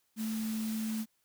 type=tone in noise; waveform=sine; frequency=220 Hz; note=A3; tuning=in tune; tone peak=-32 dBFS; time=0.16-1.06 s; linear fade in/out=50 ms; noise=white; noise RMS=-45 dBFS; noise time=0.16-1.06 s; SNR=+10 dB; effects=white hiss -75 dBFS RMS until 1.24 s

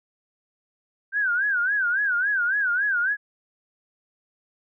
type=tone with vibrato; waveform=sine; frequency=1541 Hz; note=G6; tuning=30 cents flat; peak=-20 dBFS; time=1.12-3.17 s; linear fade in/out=50 ms; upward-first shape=sine; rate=3.6 Hz; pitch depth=160 cents each way; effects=none

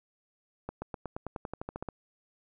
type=accelerating click train; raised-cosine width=1 ms; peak=-22 dBFS; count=14; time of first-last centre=0.69-1.887 s; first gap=130 ms; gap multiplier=0.94; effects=none

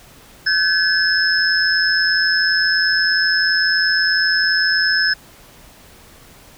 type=tone cluster; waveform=sine; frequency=1531 / 1703 / 5200 Hz; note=G6 / G#6 / E8; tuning=-41 / +43 / -24 cents; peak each=-18 dBFS; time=0.46-5.14 s; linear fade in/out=10 ms; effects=pink hiss -45 dBFS RMS until 6.57 s

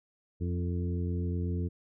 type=harmonic tone with a mistuned harmonic; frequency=88 Hz; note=F2; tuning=14 cents sharp; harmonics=1 / 2 / 3 / 4 / 5; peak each=-30 / -36 / -40 / -42 / -44 dBFS; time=0.4-1.69 s; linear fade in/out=20 ms; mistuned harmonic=4; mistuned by=-15 cents; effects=none

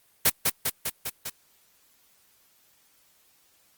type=noise with echo; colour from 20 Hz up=white; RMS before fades=-18 dBFS; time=0.25-0.3 s; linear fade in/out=10 ms; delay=200 ms; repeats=5; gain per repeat=-3 dB; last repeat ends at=1.3 s; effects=white hiss -63 dBFS RMS until 3.77 s + Opus 24 kbps

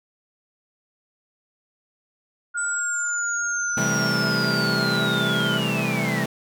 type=tone; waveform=sine; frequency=1421 Hz; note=F6; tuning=30 cents sharp; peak=-24 dBFS; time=2.54-5.59 s; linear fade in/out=20 ms
type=linear sweep; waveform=sine; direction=down; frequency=8010 to 1832 Hz; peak=-27 dBFS; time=2.57-6.24 s; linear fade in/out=10 ms
type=chord; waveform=sawtooth; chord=A minor seventh; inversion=first; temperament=equal with one note detuned; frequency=130.81 / 164.81 / 196 / 216.7 Hz; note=C3 / E3 / G3 / A3; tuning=0 / 0 / 0 / -26 cents; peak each=-24 dBFS; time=3.77-6.26 s; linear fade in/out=5 ms
effects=none

